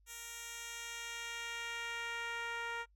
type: tone with band-pass filter sweep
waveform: 10% pulse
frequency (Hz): 466.9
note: A#4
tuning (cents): +3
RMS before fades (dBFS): -43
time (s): 0.06-2.86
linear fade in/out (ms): 50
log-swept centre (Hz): 10000 to 1200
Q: 0.7
effects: noise-tail reverb RT60 0.1 s tail -24 dB re dry + added 50 Hz sine -65 dBFS peak until 2.95 s